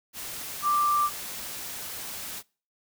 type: tone in noise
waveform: sine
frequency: 1179 Hz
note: D6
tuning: 6 cents sharp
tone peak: -21 dBFS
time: 0.62-1.1 s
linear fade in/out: 50 ms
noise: white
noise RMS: -37 dBFS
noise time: 0.13-2.43 s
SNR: +13 dB
effects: noise-tail reverb RT60 0.4 s tail -25 dB re dry